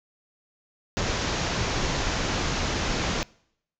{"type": "low-pass noise", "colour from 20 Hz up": "pink", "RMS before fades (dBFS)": -27, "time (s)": [0.97, 3.23], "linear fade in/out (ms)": 0, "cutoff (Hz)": 7000, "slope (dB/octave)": 96, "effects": ["noise-tail reverb RT60 0.7 s tail -24 dB re dry"]}